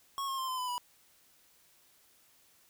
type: tone with pitch steps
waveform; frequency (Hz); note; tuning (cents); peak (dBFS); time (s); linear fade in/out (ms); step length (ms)
square; 1100 / 1074.9 / 1050.3 / 1026.3 / 1002.9 / 980; C#6 / C6 / C6 / C6 / B5 / B5; -14 / +46 / +6 / -34 / +26 / -14; -34; 0.18-0.78; 0; 100
effects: white hiss -65 dBFS RMS until 2.69 s